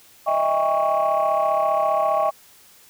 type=tone cluster; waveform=sine; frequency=620 / 655 / 802 / 1112 Hz; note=D#5 / E5 / G5 / C#6; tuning=-6 / -11 / +39 / +5 cents; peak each=-22 dBFS; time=0.26-2.31 s; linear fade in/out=20 ms; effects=tanh soft clip ceiling -11 dBFS + white hiss -51 dBFS RMS until 2.89 s